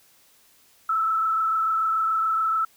sine tone with frequency modulation, 1313 Hz, E6, 7 cents flat, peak -20 dBFS, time 0.89-2.65 s, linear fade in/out 5 ms, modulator 26.9 Hz, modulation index 0.94, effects white hiss -58 dBFS RMS until 2.76 s

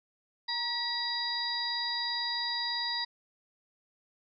harmonic tone with a mistuned harmonic, 963 Hz, B5, 44 cents flat, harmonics 1 / 2 / 4 / 5, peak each -38 / -38 / -36 / -33 dBFS, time 0.48-3.05 s, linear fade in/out 10 ms, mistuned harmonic 1, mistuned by -39 cents, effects none

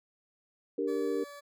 sine chord, G minor, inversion second, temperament equal, 293.7 / 392 / 466.2 Hz, D4 / G4 / Bb4, 0 / 0 / 0 cents, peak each -34 / -33 / -32 dBFS, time 0.78-1.24 s, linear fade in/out 5 ms
20% pulse tone, 574 Hz, D5, 40 cents flat, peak -40 dBFS, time 0.87-1.41 s, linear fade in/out 20 ms
effects none

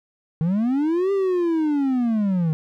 triangle linear two-way sweep, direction up then down, 153 to 400 to 153 Hz, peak -16 dBFS, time 0.41-2.53 s, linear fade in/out 0 ms, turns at 1.12 s, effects none

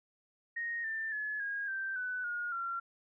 sine tone with pitch steps, 1864.7 / 1784.6 / 1708 / 1634.6 / 1564.4 / 1497.2 / 1432.9 / 1371.4 Hz, A#6 / A6 / G#6 / G#6 / G6 / F#6 / F6 / F6, 0 / +24 / +48 / -28 / -4 / +20 / +44 / -32 cents, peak -34 dBFS, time 0.56-2.8 s, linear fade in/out 10 ms, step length 280 ms, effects none

